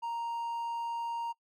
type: tone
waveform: triangle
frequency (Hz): 932.3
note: A#5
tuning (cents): 0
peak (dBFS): -31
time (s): 0.02-1.33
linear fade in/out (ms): 20
effects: noise-tail reverb RT60 0.1 s tail -24 dB re dry